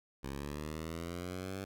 10% pulse linear sweep, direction up, 66.9 to 98 Hz, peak -31 dBFS, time 0.23-1.65 s, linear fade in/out 10 ms, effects none

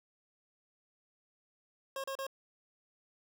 25% pulse tone bursts, 540 Hz, C#5, 45 cents flat, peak -33 dBFS, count 3, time 1.96-2.267 s, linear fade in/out 2 ms, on 79 ms, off 35 ms, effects none

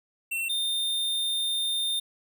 square tone pair in turn, 2707 / 3628 Hz, E7 / A#7, +45 / -48 cents, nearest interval perfect fourth, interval 507 cents, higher second, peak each -28 / -26 dBFS, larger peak second, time 0.31-0.49 / 0.49-2 s, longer second, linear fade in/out 10 ms, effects none

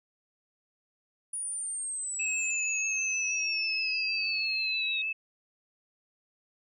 sine exponential sweep, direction down, 9730 to 3729 Hz, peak -32 dBFS, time 1.33-5.02 s, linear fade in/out 5 ms
sine tone with vibrato, 2600 Hz, E7, 24 cents flat, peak -29 dBFS, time 2.19-5.13 s, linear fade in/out 10 ms, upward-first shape sine, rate 6.3 Hz, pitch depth 19 cents each way
effects none

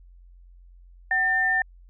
sine tone pair together, 756 / 1798 Hz, F#5 / A6, +37 / +37 cents, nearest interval octave + minor third, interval 1500 cents, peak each -28 / -20 dBFS, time 1.11-1.62 s, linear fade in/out 2 ms, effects added 44 Hz sine -47 dBFS peak until 1.89 s

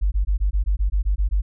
sine tone bursts, 49 Hz, G1, in tune, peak -16 dBFS, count 11, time 0.01-1.42 s, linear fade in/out 20 ms, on 110 ms, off 20 ms, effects none

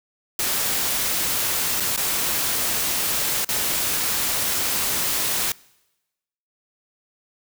white noise with dropouts, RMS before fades -23 dBFS, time 0.39-5.52 s, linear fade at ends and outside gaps 2 ms, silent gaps 1.801-1.804 / 1.963-1.975 / 3.447-3.489 s, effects noise-tail reverb RT60 1.0 s tail -24 dB re dry

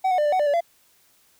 triangle tone with pitch steps, 757 / 733 / 597 / 590 / 746 / 591 / 575 / 681 Hz, F#5 / F#5 / D5 / D5 / F#5 / D5 / D5 / F5, +39 / -16 / +28 / +8 / +14 / +11 / -37 / -44 cents, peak -16 dBFS, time 0.04-0.608 s, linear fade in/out 10 ms, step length 71 ms, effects white hiss -60 dBFS RMS until 1.39 s

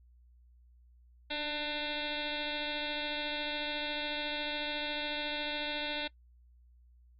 sine tone with frequency modulation, 2093 Hz, C7, in tune, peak -33 dBFS, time 1.3-6.08 s, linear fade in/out 10 ms, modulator 300 Hz, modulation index 6.4, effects noise-tail reverb RT60 0.1 s tail -21 dB re dry + added 60 Hz sine -58 dBFS peak until 7.19 s

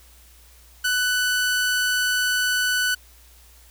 sawtooth tone, 1492 Hz, F#6, 14 cents sharp, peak -16 dBFS, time 0.84-2.95 s, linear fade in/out 10 ms, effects added 60 Hz sine -50 dBFS peak until 3.7 s + white hiss -53 dBFS RMS until 3.7 s

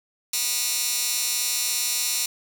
15% pulse tone with high-pass filter, 243.3 Hz, B3, 26 cents flat, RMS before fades -25 dBFS, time 0.33-2.26 s, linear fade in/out 5 ms, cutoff 5500 Hz, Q 0.91, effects none

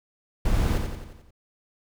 brown noise with echo, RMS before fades -22 dBFS, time 0.45-0.78 s, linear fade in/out 5 ms, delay 88 ms, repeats 6, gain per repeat -5 dB, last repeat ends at 1.308 s, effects none

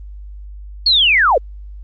sine linear sweep, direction down, 4423 to 432 Hz, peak -9 dBFS, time 0.86-1.38 s, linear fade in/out 5 ms, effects added 50 Hz sine -30 dBFS peak until 1.83 s + Opus 24 kbps

